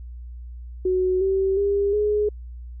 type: tone with pitch steps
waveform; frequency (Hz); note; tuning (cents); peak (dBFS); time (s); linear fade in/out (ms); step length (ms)
sine; 370 / 385.5 / 401.6 / 418.4; F#4 / G4 / G4 / G#4; 0 / -29 / +42 / +13; -18; 0.85-2.29; 5; 360
effects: added 60 Hz sine -34 dBFS peak until 2.8 s